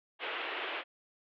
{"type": "band-pass noise", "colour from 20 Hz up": "white", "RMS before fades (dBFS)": -38, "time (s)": [0.19, 0.84], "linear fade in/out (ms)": 50, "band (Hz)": [320, 3200], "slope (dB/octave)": 48, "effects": []}